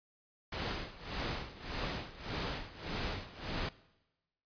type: noise with tremolo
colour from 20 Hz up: pink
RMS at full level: -36 dBFS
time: 0.52-3.69 s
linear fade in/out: 5 ms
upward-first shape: sine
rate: 1.7 Hz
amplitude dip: 85%
effects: noise-tail reverb RT60 1.0 s tail -20 dB re dry + resampled to 11025 Hz